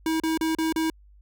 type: tone bursts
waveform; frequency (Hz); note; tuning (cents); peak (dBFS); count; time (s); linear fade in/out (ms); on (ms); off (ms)
square; 321; E4; -46; -23; 5; 0.06-0.9; 2; 140; 35
effects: added 50 Hz sine -50 dBFS peak until 1.21 s